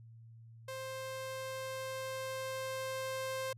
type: tone with level ramp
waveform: sawtooth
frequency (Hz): 526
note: C5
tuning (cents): +9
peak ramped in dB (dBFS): -37 to -32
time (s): 0.68-3.53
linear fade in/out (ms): 5
effects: added 114 Hz sine -52 dBFS peak until 3.57 s + resampled to 32000 Hz

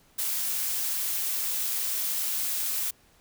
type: noise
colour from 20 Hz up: blue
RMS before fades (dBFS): -29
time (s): 0.18-2.91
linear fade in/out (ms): 10
effects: pink hiss -61 dBFS RMS until 3.2 s

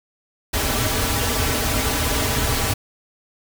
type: noise with comb filter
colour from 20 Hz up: pink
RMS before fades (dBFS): -21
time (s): 0.53-2.74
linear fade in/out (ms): 10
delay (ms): 5.6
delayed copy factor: -1
effects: none

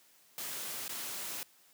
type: noise with dropouts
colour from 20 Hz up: white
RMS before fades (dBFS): -40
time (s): 0.38-1.43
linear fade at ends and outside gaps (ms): 0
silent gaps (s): 0.88-0.893
effects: white hiss -64 dBFS RMS until 1.73 s + high-pass 150 Hz 12 dB/octave

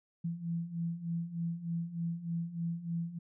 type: beating tone pair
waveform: sine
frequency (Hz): 166.4 / 169.7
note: E3 / F3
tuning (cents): +17 / -49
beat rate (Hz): 3.3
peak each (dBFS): -39 / -35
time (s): 0.24-3.19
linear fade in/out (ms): 10
effects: none

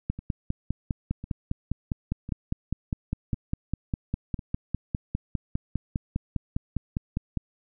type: two click trains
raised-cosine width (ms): 5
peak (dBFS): -24 / -14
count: 5 / 37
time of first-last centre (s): 0.19-4.392 / 0.1-7.373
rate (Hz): 0.952 / 4.95
effects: none

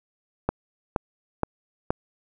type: click train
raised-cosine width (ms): 1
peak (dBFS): -8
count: 4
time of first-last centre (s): 0.49-1.905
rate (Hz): 2.12
effects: none

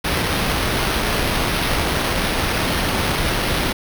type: noise with sample-and-hold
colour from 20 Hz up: pink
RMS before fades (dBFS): -20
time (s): 0.04-3.73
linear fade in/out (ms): 10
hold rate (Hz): 7350
effects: none

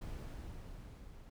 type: noise with level ramp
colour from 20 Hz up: brown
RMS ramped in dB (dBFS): -43 to -54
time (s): 0.01-1.3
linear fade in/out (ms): 10
effects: none

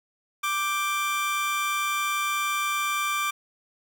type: tone pair together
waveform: 25% pulse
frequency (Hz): 1177.1 / 1568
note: D6 / G6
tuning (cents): +4 / 0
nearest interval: perfect fourth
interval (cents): 496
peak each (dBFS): -21 / -31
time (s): 0.43-3.31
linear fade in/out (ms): 10
effects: none

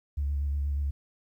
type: tone with vibrato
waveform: sine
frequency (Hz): 71.2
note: C#2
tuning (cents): +47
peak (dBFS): -25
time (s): 0.17-0.91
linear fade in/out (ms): 10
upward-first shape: square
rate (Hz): 8.3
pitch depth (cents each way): 25
effects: tanh soft clip ceiling -22 dBFS + 11-bit

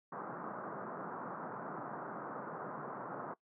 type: band-pass noise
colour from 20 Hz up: white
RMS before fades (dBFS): -44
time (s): 0.12-3.34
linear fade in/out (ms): 5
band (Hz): 130 to 1400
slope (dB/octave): 48
effects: noise-tail reverb RT60 0.1 s tail -19 dB re dry

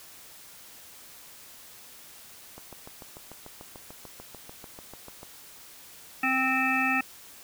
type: click train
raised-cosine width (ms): 1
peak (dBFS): -29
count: 19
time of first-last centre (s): 2.58-5.231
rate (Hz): 6.79
type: harmonic tone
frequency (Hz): 261.6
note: C4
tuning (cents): 0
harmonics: 1 / 3 / 5 / 7 / 9 / 10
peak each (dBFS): -30 / -31 / -31 / -29 / -34 / -28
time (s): 6.23-7.01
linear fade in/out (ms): 5
effects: white hiss -49 dBFS RMS until 7.43 s

